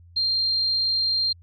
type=tone; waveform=sine; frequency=4186 Hz; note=C8; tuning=in tune; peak=-20 dBFS; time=0.16-1.33 s; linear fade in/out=10 ms; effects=added 86 Hz sine -47 dBFS peak until 1.42 s + AAC 64 kbps